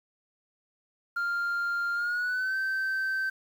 sine tone with pitch glide, 1396.9 to 1550 Hz, F6 to G6, 0 to -20 cents, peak -24 dBFS, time 1.16-3.3 s, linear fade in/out 10 ms, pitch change +180 cents, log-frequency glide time 1.94-2.56 s, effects tanh soft clip ceiling -26 dBFS + 9-bit

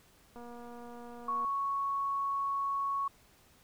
click train, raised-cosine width 1 ms, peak -36 dBFS, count 261, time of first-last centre 0.36-1.448 s, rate 239 Hz
sine tone, 1108.7 Hz, C#6, in tune, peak -30 dBFS, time 1.28-3.08 s, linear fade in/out 5 ms
effects pink hiss -63 dBFS RMS until 3.63 s

